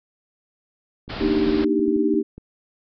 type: clicks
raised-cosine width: 3 ms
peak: -25 dBFS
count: 9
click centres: 1.08 / 1.289 / 1.374 / 1.472 / 1.795 / 1.882 / 1.963 / 2.141 / 2.38 s
type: low-pass noise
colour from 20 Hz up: pink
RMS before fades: -31 dBFS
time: 1.09-1.65 s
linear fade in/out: 10 ms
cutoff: 5000 Hz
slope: 96 dB/octave
type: chord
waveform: sine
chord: Eb major seventh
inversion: second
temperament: equal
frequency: 233.1 / 293.7 / 311.1 / 392 Hz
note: Bb3 / D4 / Eb4 / G4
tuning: 0 / 0 / 0 / 0 cents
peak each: -25 / -24 / -21 / -22 dBFS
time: 1.2-2.23 s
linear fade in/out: 20 ms
effects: none